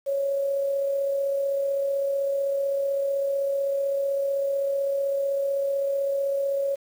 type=tone with amplitude modulation; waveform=sine; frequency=554.4 Hz; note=C#5; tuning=in tune; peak=-21 dBFS; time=0.06-6.76 s; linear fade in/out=20 ms; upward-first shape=sine; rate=35.8 Hz; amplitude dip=30%; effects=8-bit